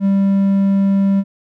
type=tone; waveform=triangle; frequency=196.4 Hz; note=G3; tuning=4 cents sharp; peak=-9 dBFS; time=0-1.24 s; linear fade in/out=50 ms; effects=none